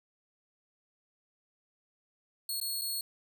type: tone with dropouts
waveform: 15% pulse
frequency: 4334 Hz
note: C#8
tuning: 40 cents flat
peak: -26 dBFS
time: 2.49-3.01 s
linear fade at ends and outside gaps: 2 ms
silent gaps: 2.601-2.613 / 2.813-2.818 s
effects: none